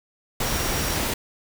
sine tone in noise, 5630 Hz, F8, 13 cents sharp, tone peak -35 dBFS, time 0.45-0.97 s, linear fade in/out 5 ms, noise pink, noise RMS -25 dBFS, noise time 0.4-1.14 s, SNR -13 dB, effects none

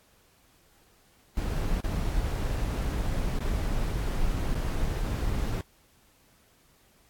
brown noise with dropouts, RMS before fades -28 dBFS, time 1.37-5.61 s, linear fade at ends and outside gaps 1 ms, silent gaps 1.805-1.843 / 3.388-3.405 / 4.547-4.552 s, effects pink hiss -62 dBFS RMS until 7.09 s + AAC 64 kbps

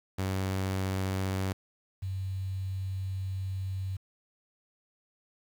sawtooth / sine tone pair in turn, 95.2 / 95.2 Hz, F#2 / F#2, +50 / +50 cents, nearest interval unison, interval 0 cents, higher neither, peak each -25 / -31 dBFS, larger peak first, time 0.18-1.53 / 2.02-3.97 s, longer second, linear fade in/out 10 ms, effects 9-bit

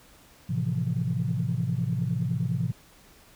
sine chord, F major seventh, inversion first, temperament equal, 110 / 130.81 / 164.81 / 174.61 Hz, A2 / C3 / E3 / F3, 0 / 0 / 0 / 0 cents, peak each -30 / -28 / -30 / -31 dBFS, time 0.49-2.72 s, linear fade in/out 10 ms, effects tanh soft clip ceiling -16 dBFS + pink hiss -55 dBFS RMS until 3.35 s

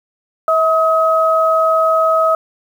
sine tone pair together, 645.1 / 1271 Hz, E5 / D#6, -38 / +36 cents, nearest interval octave, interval 1174 cents, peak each -13 dBFS, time 0.48-2.35 s, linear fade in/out 2 ms, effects 7-bit

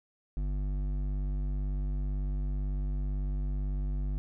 triangle tone with hard clipping, 49 Hz, G1, in tune, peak -31 dBFS, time 0.37-4.18 s, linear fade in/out 0 ms, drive 14 dB, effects none

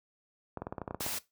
clicks, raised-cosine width 1 ms, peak -22 dBFS, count 11, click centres 0.573 / 0.62 / 0.669 / 0.725 / 0.782 / 0.817 / 0.878 / 0.909 / 0.946 / 1.007 / 1.064 s
white noise, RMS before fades -36 dBFS, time 1-1.19 s, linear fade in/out 10 ms
effects noise-tail reverb RT60 0.2 s tail -18 dB re dry + high-pass 60 Hz 12 dB/octave

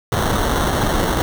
pink noise with sample-and-hold, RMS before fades -18 dBFS, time 0.12-1.22 s, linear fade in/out 0 ms, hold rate 2450 Hz, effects none

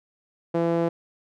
sawtooth tone with band-pass filter, 168.2 Hz, E3, 35 cents sharp, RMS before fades -23 dBFS, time 0.54-0.89 s, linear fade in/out 10 ms, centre 470 Hz, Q 1.6, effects none

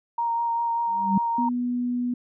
sine tone with vibrato, 932.3 Hz, A#5, in tune, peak -22 dBFS, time 0.18-1.49 s, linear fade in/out 5 ms, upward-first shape sine, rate 5.1 Hz, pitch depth 12 cents each way
sine tone with exponential growth, 196.1 Hz, G3, 1 cent sharp, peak -15 dBFS, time 0.87-1.18 s, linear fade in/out 5 ms, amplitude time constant 66 ms
sine tone, 245 Hz, B3, 14 cents flat, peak -23 dBFS, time 1.38-2.14 s, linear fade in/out 5 ms
effects none

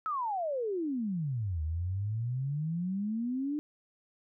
sine exponential two-way sweep, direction down then up, 1322 to 76 to 303.3 Hz, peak -30 dBFS, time 0.06-3.59 s, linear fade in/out 0 ms, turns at 1.62 s, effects none

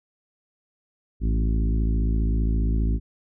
harmonic tone with a mistuned harmonic, 55 Hz, A1, in tune, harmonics 1 / 2 / 3 / 4 / 5 / 6 / 7, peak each -20 / -30 / -32 / -32 / -34 / -40 / -42 dBFS, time 1.2-3 s, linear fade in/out 50 ms, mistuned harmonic 2, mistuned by -50 cents, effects none

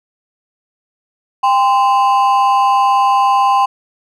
triangle ring-modulated tone, 916 Hz, A#5, 31 cents flat, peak -4 dBFS, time 1.43-3.66 s, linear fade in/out 10 ms, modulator 119 Hz, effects none

